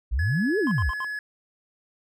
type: exponential two-way sweep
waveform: sine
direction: up then down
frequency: 51.91 to 453.9 to 51.91 Hz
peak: -21 dBFS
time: 0.11-0.91 s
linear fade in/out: 20 ms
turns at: 0.59 s
type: tone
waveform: triangle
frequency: 1697 Hz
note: G#6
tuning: 37 cents sharp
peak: -27 dBFS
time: 0.19-1.19 s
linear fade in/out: 2 ms
type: tone bursts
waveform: triangle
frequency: 1046.5 Hz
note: C6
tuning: in tune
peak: -28 dBFS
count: 4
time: 0.67-1.045 s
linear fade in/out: 0 ms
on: 42 ms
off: 69 ms
effects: none